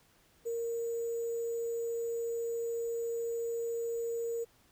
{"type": "tone with sample-and-hold", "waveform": "sine", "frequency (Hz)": 463.9, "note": "A#4", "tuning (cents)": -8, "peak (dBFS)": -32, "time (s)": [0.45, 4.45], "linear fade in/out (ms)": 20, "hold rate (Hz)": 7350, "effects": ["pink hiss -66 dBFS RMS until 4.71 s"]}